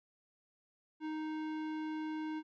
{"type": "tone with tanh clipping", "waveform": "sine", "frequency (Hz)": 311.1, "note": "D#4", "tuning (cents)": 0, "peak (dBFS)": -39, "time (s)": [1, 2.43], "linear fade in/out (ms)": 50, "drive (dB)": 17, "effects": []}